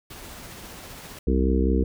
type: noise with tremolo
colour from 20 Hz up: pink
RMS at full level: -40 dBFS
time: 0.1-1.19 s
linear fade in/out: 5 ms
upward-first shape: triangle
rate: 15 Hz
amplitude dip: 25%
type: harmonic tone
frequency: 64.9 Hz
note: C2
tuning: 13 cents flat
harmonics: 1 / 3 / 4 / 5 / 6 / 7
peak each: -21 / -26 / -27 / -28 / -29 / -29 dBFS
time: 1.27-1.84 s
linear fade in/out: 5 ms
effects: none